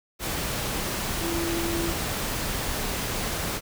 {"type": "tone in noise", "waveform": "sine", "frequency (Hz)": 336.8, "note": "E4", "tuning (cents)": 37, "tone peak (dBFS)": -28, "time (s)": [1.2, 1.94], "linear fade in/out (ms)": 50, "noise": "pink", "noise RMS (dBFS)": -29, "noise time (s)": [0.19, 3.61], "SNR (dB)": -2, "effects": []}